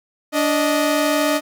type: tone pair together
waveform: sawtooth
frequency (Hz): 291.3 / 622.3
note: D4 / D#5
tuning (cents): -14 / 0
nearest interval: octave + minor second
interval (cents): 1314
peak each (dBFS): -15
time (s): 0.32-1.41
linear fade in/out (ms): 50
effects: none